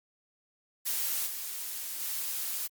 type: noise with level steps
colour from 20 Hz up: blue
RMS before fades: -31 / -37 / -34 dBFS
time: 0.85-2.68 s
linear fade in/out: 20 ms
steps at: 1.26 / 2 s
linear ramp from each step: 10 ms
effects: Opus 48 kbps